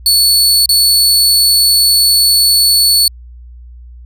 sawtooth tone with dropouts, 4435 Hz, C#8, in tune, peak -4 dBFS, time 0.06-3.08 s, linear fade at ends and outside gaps 2 ms, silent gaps 0.659-0.691 s, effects added 60 Hz sine -31 dBFS peak until 4.05 s

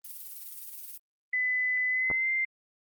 violet noise with tremolo, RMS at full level -40 dBFS, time 0.04-0.98 s, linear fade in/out 5 ms, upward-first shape sine, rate 19 Hz, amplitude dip 50%
sine tone with pitch glide, 2006 to 2090 Hz, B6 to C7, +26 to -2 cents, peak -25 dBFS, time 1.33-2.45 s, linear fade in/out 5 ms, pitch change +72 cents, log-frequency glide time 1.89-2.3 s
clicks, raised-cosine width 1 ms, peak -22 dBFS, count 2, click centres 2.102 / 2.113 s
effects Opus 24 kbps

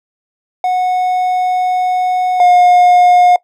triangle tone pair in turn, 733 / 716.7 Hz, F#5 / F5, -16 / +45 cents, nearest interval unison, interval 39 cents, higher first, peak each -9 / -3 dBFS, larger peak second, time 0.64-2.4 / 2.4-3.36 s, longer first, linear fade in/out 2 ms, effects noise-tail reverb RT60 0.1 s tail -21 dB re dry

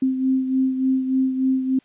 sine beating tone pair, 261.6 / 265 Hz, C4 / C4, 0 / +22 cents, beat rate 3.4 Hz, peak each -18 / -26 dBFS, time 0.02-1.79 s, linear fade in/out 5 ms, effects white hiss -59 dBFS RMS until 1.84 s + resampled to 8000 Hz

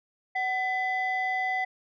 sine tone pair together, 752 / 2006 Hz, F#5 / B6, +28 / +26 cents, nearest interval octave + perfect fourth, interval 1698 cents, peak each -27 dBFS, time 0.35-1.65 s, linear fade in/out 10 ms, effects tanh soft clip ceiling -21 dBFS

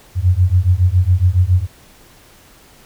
sine beating tone pair, 87.31 / 94.51 Hz, F2 / F#2, 0 / +37 cents, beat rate 7.2 Hz, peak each -13 dBFS, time 0.15-1.67 s, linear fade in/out 50 ms, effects pink hiss -46 dBFS RMS until 2.85 s

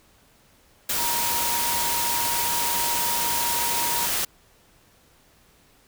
sine tone in noise, 944 Hz, A#5, 22 cents sharp, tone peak -28 dBFS, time 0.98-4.06 s, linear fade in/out 5 ms, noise white, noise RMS -25 dBFS, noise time 0.89-4.25 s, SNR -6 dB, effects pink hiss -58 dBFS RMS until 5.87 s

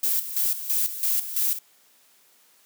violet noise with tremolo, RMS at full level -23 dBFS, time 0.03-1.59 s, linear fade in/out 5 ms, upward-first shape square, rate 3 Hz, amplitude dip 70%, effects white hiss -59 dBFS RMS until 2.65 s + high-pass 200 Hz 12 dB/octave

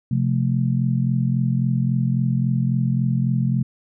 sine chord, F major, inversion second, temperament just, 130.96 / 174.61 / 218.3 Hz, C3 / F3 / A3, +2 / 0 / -13 cents, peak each -19 / -24 / -24 dBFS, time 0.11-3.63 s, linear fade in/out 5 ms, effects none

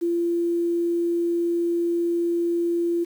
sine tone with quantisation, 342.3 Hz, F4, 35 cents flat, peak -20 dBFS, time 0.01-3.05 s, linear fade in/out 20 ms, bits 8, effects none

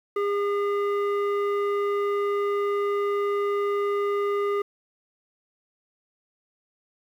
square tone with low-pass filter, 405.9 Hz, G#4, 40 cents flat, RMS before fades -25 dBFS, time 0.16-4.62 s, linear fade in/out 5 ms, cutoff 1500 Hz, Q 1.3, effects 9-bit

